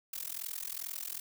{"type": "noise with amplitude modulation", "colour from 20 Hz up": "blue", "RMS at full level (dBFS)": -36, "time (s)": [0.13, 1.2], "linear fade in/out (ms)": 5, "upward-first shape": "sine", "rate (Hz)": 42.4, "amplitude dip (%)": 100, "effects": []}